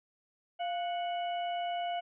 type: harmonic tone with a mistuned harmonic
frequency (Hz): 738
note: F#5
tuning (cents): -5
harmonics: 1 / 2 / 3 / 4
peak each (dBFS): -32 / -48 / -47 / -44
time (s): 0.59-2.01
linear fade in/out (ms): 20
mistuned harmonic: 1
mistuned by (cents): -98
effects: none